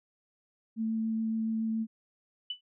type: tone with vibrato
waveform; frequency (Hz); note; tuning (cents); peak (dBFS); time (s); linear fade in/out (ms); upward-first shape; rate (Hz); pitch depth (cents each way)
sine; 222.6; A3; +20; -28; 0.76-1.87; 50; sine; 7.1; 8
type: tone with exponential decay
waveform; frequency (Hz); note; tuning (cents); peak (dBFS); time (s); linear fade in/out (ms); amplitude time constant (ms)
sine; 2981; F#7; +12; -29; 2.5-2.61; 5; 22
effects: none